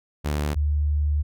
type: tone pair in turn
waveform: sawtooth / sine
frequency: 74 / 74 Hz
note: D2 / D2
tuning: +14 / +14 cents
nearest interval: unison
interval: 0 cents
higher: neither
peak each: -19 dBFS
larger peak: neither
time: 0.24-0.55 / 0.55-1.23 s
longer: second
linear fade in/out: 20 ms
effects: none